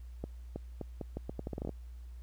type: accelerating click train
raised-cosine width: 2 ms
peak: -24 dBFS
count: 14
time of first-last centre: 0.24-1.693 s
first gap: 320 ms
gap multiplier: 0.79
effects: added 60 Hz sine -44 dBFS peak until 2.22 s + pink hiss -69 dBFS RMS until 2.22 s